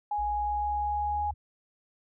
sine tone, 830.6 Hz, G#5, in tune, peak -27 dBFS, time 0.11-1.31 s, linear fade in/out 5 ms
sine exponential sweep, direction up, 57.3 to 75.9 Hz, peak -36 dBFS, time 0.18-1.34 s, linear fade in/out 10 ms
effects none

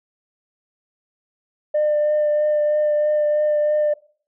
sine tone with vibrato, 600 Hz, D5, 37 cents sharp, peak -14 dBFS, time 1.74-3.94 s, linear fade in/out 10 ms, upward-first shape triangle, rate 3.1 Hz, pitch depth 15 cents each way, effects noise-tail reverb RT60 0.5 s tail -21 dB re dry + tanh soft clip ceiling -13 dBFS

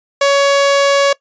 sawtooth tone, 560 Hz, C#5, 18 cents sharp, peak -5 dBFS, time 0.21-1.13 s, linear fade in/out 5 ms, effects noise-tail reverb RT60 0.1 s tail -20 dB re dry + resampled to 16000 Hz

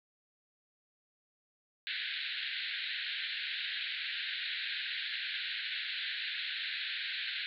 white band-pass noise, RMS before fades -38 dBFS, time 1.87-7.46 s, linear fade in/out 0 ms, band 1500 to 4200 Hz, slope 96 dB/octave, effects none

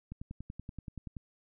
click train, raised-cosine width 5 ms, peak -29 dBFS, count 12, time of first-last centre 0.12-1.168 s, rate 10.5 Hz, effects none

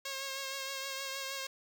5% pulse tone with vibrato, 541 Hz, C#5, 42 cents flat, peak -26 dBFS, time 0.05-1.47 s, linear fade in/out 5 ms, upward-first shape triangle, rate 6.4 Hz, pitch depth 33 cents each way, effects none

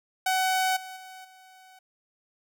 sawtooth tone with level steps, 751 Hz, F#5, 26 cents sharp, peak -19 / -35 / -39 / -47 dBFS, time 0.26-1.79 s, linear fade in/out 5 ms, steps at 0.76 / 0.96 / 1.24 s, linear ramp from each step 10 ms, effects none

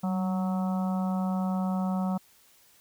harmonic tone with a mistuned harmonic, 185 Hz, F#3, in tune, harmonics 1 / 3 / 4 / 5 / 6 / 7, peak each -26 / -40 / -37 / -41 / -45 / -43 dBFS, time 0.03-2.18 s, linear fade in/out 10 ms, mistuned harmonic 1, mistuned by +39 cents, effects white hiss -60 dBFS RMS until 2.8 s

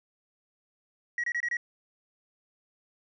sine tone bursts, 1911 Hz, A#6, 43 cents sharp, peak -25 dBFS, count 5, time 1.18-1.569 s, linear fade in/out 2 ms, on 57 ms, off 26 ms, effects tanh soft clip ceiling -25 dBFS

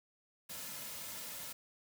white noise with comb filter, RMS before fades -45 dBFS, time 0.49-1.53 s, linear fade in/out 10 ms, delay 2.6 ms, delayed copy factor -0.5, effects none

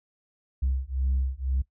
sine beating tone pair, 64.9 / 66.9 Hz, C2 / C2, -13 / +39 cents, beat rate 2 Hz, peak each -26 dBFS, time 0.62-1.62 s, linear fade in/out 10 ms, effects noise-tail reverb RT60 0.1 s tail -19 dB re dry + tanh soft clip ceiling -19 dBFS

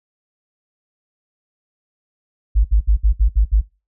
sine tone bursts, 51.91 Hz, G#1, in tune, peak -9 dBFS, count 7, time 2.55-3.615 s, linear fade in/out 20 ms, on 99 ms, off 62 ms, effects noise-tail reverb RT60 0.3 s tail -23 dB re dry

